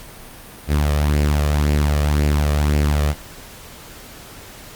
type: tone with flanger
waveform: sawtooth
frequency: 73.8 Hz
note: D2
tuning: 9 cents sharp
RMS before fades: -17 dBFS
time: 0.67-3.15 s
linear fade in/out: 50 ms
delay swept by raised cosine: 0.4 to 1.7 ms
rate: 1.9 Hz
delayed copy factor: +0.5
effects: pink hiss -39 dBFS RMS until 4.75 s + Opus 48 kbps